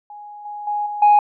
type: tone with level steps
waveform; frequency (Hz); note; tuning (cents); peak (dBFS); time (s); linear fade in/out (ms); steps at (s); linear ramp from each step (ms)
sine; 830.6; G#5; 0; -34 / -28 / -19 / -24 / -7; 0.1-1.19; 2; 0.45 / 0.67 / 0.86 / 1.02; 5
effects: tanh soft clip ceiling -6 dBFS